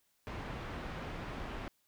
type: low-pass noise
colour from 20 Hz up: pink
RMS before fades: -42 dBFS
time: 0.27-1.68 s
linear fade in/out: 0 ms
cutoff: 2300 Hz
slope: 12 dB/octave
effects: white hiss -75 dBFS RMS until 1.87 s